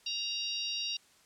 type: harmonic tone with a mistuned harmonic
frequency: 932.3 Hz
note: A#5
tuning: in tune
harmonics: 3 / 4 / 5 / 6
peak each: -37 / -38 / -39 / -40 dBFS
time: 0.06-0.97 s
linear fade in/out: 5 ms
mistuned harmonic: 4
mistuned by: +26 cents
effects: white hiss -63 dBFS RMS until 1.25 s + low-pass 9000 Hz 12 dB/octave